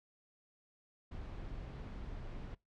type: noise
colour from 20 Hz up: brown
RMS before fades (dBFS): -45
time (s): 1.11-2.55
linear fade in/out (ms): 10
effects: noise-tail reverb RT60 0.2 s tail -23 dB re dry + low-pass 4000 Hz 12 dB/octave